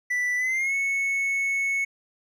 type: tone with pitch glide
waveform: triangle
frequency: 1975.5 to 2205 Hz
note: B6 to C#7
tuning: 0 to -10 cents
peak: -21 dBFS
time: 0.1-1.85 s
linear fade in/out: 10 ms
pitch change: +190 cents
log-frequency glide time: 0.37-0.74 s
effects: none